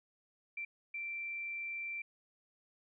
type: tone bursts at uneven times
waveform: sine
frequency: 2349 Hz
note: D7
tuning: in tune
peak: -38 dBFS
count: 2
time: 0.57-0.65 / 0.94-2.02 s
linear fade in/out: 5 ms
effects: none